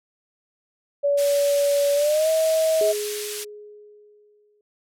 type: tone with pitch glide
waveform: sine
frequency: 570 to 639.8 Hz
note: C#5 to D#5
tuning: +48 to +48 cents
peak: -17 dBFS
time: 1.03-2.93 s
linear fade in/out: 20 ms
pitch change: +200 cents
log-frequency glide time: 1.94-2.29 s
type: high-pass noise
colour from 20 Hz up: white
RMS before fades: -30 dBFS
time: 1.17-3.45 s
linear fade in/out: 20 ms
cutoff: 1900 Hz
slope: 12 dB/octave
type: tone with exponential decay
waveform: sine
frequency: 417.7 Hz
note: G#4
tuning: 10 cents sharp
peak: -21 dBFS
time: 2.81-4.61 s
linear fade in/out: 2 ms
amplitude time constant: 390 ms
effects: low-pass 12000 Hz 12 dB/octave